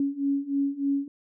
sine beating tone pair, 277.2 / 280.5 Hz, C#4 / C#4, 0 / +21 cents, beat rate 3.3 Hz, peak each -28 / -26 dBFS, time 0-1.08 s, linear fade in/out 2 ms, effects none

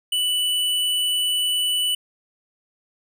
square tone, 2971 Hz, F#7, 6 cents sharp, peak -20 dBFS, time 0.12-1.95 s, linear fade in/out 5 ms, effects none

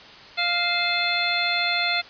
harmonic tone with a mistuned harmonic, 698.5 Hz, F5, in tune, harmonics 1 / 2 / 3 / 4 / 5 / 6, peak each -29 / -29 / -26 / -29 / -28 / -27 dBFS, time 0.37-2.02 s, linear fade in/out 20 ms, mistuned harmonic 4, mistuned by -130 cents, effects white hiss -44 dBFS RMS until 2.09 s + resampled to 11025 Hz

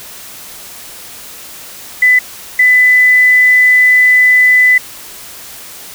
sine tone bursts at uneven times, 2000 Hz, B6, 21 cents sharp, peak -4 dBFS, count 2, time 2.02-2.19 / 2.59-4.78 s, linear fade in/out 5 ms, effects white hiss -31 dBFS RMS until 5.94 s

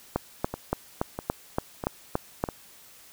two click trains, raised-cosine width 1 ms, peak -10 / -17 dBFS, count 9 / 4, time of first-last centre 0.16-2.439 / 0.54-2.488 s, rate 3.51 / 1.54 Hz, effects white hiss -52 dBFS RMS until 3.12 s

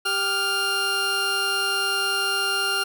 20% pulse tone pair together, 393.4 / 1402 Hz, G4 / F6, +6 / +6 cents, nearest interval octave + minor seventh, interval 2200 cents, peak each -25 / -17 dBFS, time 0.05-2.84 s, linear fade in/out 10 ms, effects none

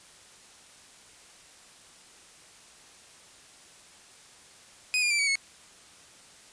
sawtooth tone with pitch steps, 2497 / 2418 / 2341 / 2266 / 2194 Hz, D#7 / D7 / D7 / C#7 / C#7, +6 / +50 / -6 / +37 / -18 cents, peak -20 dBFS, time 4.94-5.355 s, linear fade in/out 0 ms, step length 83 ms, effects white hiss -53 dBFS RMS until 6.52 s + resampled to 22050 Hz

